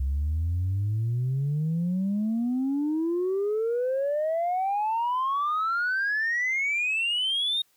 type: exponential sweep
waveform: sine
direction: up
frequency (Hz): 65.41 to 3729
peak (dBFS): -22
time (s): 0-7.62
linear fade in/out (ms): 5
effects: tanh soft clip ceiling -21 dBFS + white hiss -66 dBFS RMS until 7.76 s